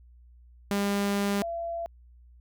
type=tone pair in turn; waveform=sawtooth / sine; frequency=201.1 / 676.4 Hz; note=G3 / E5; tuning=+44 / +44 cents; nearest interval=octave + major sixth; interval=2100 cents; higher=second; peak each=-21 / -30 dBFS; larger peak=first; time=0.71-1.42 / 1.42-1.86 s; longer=first; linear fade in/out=0 ms; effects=added 60 Hz sine -51 dBFS peak until 2.4 s